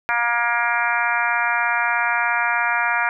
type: harmonic tone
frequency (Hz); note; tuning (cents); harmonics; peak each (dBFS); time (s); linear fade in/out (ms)
236.8; A#3; +27; 3 / 4 / 5 / 6 / 7 / 8 / 9 / 10; -27 / -24 / -29 / -23 / -24 / -29 / -29 / -27; 0.09-3.09; 0
effects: none